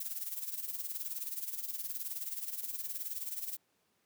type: noise with tremolo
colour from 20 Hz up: violet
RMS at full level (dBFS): -37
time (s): 0-3.57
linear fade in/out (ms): 5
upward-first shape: sine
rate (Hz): 19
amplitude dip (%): 70
effects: pink hiss -75 dBFS RMS until 4.05 s + high-pass 150 Hz 12 dB/octave